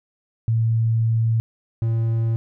sine / triangle tone pair in turn, 113.4 / 113.83 Hz, A#2 / A#2, -47 / -41 cents, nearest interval unison, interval 6 cents, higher second, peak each -16 dBFS, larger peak neither, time 0.48-1.4 / 1.82-2.36 s, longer first, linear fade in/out 0 ms, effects none

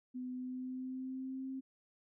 sine tone with pitch glide, 252.3 to 264.8 Hz, B3 to C4, +37 to +21 cents, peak -39 dBFS, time 0.14-1.61 s, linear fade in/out 20 ms, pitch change +84 cents, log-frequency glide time 0.31-1.5 s, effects none

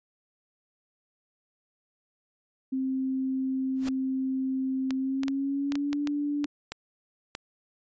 sine tone with pitch glide, 263.4 to 290.6 Hz, C4 to D4, +12 to -18 cents, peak -26 dBFS, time 2.72-6.46 s, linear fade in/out 10 ms, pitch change +170 cents, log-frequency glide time 4.96-6.02 s
pink noise with exponential growth, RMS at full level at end -33 dBFS, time 3.75-3.89 s, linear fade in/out 5 ms, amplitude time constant 29 ms
clicks, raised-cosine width 0.2 ms, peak -17 dBFS, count 10, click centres 4.907 / 5.234 / 5.282 / 5.721 / 5.755 / 5.93 / 6.073 / 6.443 / 6.72 / 7.351 s
effects resampled to 16000 Hz

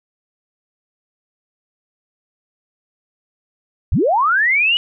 sine linear sweep, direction up, 38.89 to 2960 Hz, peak -12 dBFS, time 3.92-4.77 s, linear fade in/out 0 ms, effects none

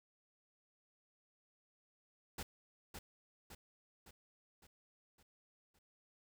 pink noise with echo, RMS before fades -44 dBFS, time 2.38-2.43 s, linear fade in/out 5 ms, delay 560 ms, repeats 6, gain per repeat -5 dB, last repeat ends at 5.79 s, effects none

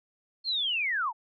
sine linear sweep, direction down, 4338 to 820 Hz, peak -26 dBFS, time 0.44-1.13 s, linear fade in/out 50 ms, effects none

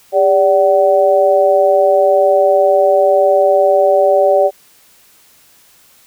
sine tone with amplitude modulation, 579 Hz, D5, 25 cents flat, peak -3 dBFS, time 0.12-4.51 s, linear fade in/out 50 ms, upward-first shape sine, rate 179 Hz, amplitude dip 100%, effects white hiss -48 dBFS RMS until 6.06 s

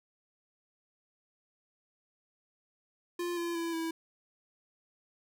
square tone with pitch steps, 349.2 / 341.8 / 334.6 / 327.5 Hz, F4 / F4 / E4 / E4, 0 / -37 / +26 / -11 cents, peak -33 dBFS, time 3.19-3.91 s, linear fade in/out 5 ms, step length 180 ms, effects none

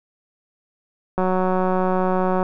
click train, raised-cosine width 1 ms, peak -8 dBFS, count 232, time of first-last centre 1.18-2.429 s, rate 185 Hz, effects none

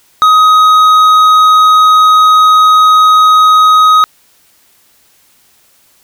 sine tone with hard clipping, 1259 Hz, D#6, 20 cents sharp, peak -4 dBFS, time 0.22-4.04 s, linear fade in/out 0 ms, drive 6 dB, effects white hiss -49 dBFS RMS until 6.03 s

